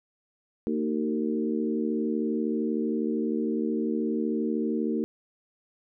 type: harmonic tone with a mistuned harmonic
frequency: 76.2 Hz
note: D#2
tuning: 36 cents flat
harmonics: 3 / 4 / 5 / 6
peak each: -28 / -30 / -32 / -34 dBFS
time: 0.67-5.04 s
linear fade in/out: 0 ms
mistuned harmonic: 4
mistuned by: +19 cents
effects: none